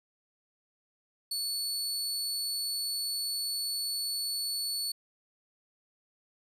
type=tone; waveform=sawtooth; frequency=4435 Hz; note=C#8; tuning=in tune; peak=-28 dBFS; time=1.31-4.92 s; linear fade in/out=5 ms; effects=resampled to 32000 Hz